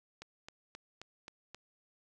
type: click train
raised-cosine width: 0.2 ms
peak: -29 dBFS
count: 6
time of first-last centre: 0.22-1.546 s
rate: 3.77 Hz
effects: none